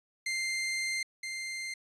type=tone pair in turn; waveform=sawtooth; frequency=2093 / 2093 Hz; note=C7 / C7; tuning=0 / 0 cents; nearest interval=unison; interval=0 cents; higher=neither; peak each=-27 / -32 dBFS; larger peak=first; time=0.26-1.03 / 1.23-1.74 s; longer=first; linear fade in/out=5 ms; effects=resampled to 22050 Hz